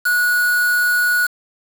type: tone with quantisation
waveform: triangle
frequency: 1461 Hz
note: F#6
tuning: 22 cents flat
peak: -12 dBFS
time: 0.05-1.27 s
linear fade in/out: 10 ms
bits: 4
effects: none